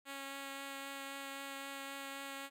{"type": "tone with vibrato", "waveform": "5% pulse", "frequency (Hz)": 275.2, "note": "C#4", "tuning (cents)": -12, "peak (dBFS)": -32, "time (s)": [0.05, 2.5], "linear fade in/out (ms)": 50, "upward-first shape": "triangle", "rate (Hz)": 3.8, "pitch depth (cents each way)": 10, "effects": []}